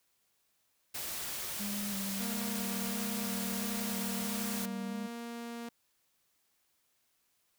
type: noise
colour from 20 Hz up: white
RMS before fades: -39 dBFS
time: 0.94-4.66 s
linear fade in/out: 10 ms
type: tone with vibrato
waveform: triangle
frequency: 200 Hz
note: G3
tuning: 35 cents sharp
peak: -35 dBFS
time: 1.59-5.08 s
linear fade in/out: 20 ms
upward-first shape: square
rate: 1.5 Hz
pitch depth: 34 cents each way
type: tone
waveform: sawtooth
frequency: 234.6 Hz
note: A#3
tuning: 11 cents sharp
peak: -36 dBFS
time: 2.2-5.69 s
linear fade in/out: 5 ms
effects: white hiss -75 dBFS RMS until 7.58 s